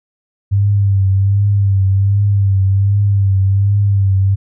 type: tone with vibrato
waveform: sine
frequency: 98.9 Hz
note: G2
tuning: 16 cents sharp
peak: -9 dBFS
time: 0.51-4.36 s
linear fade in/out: 20 ms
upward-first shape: triangle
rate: 1.3 Hz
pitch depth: 56 cents each way
effects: none